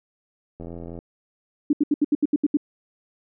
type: click train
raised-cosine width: 2 ms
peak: -24 dBFS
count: 34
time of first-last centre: 0.6-0.989 s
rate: 84.8 Hz
type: tone bursts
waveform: sine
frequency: 293.7 Hz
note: D4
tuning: in tune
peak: -15 dBFS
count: 9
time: 1.7-2.571 s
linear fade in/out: 5 ms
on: 31 ms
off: 74 ms
effects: none